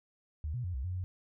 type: tone with pitch steps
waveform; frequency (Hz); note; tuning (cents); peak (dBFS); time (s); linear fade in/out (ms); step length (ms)
sine; 76 / 123.2 / 89.3 / 64.5 / 90.7 / 91.6; D#2 / B2 / F2 / C2 / F#2 / F#2; -40 / -4 / +39 / -24 / -34 / -17; -33; 0.44-1.04; 0; 100
effects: none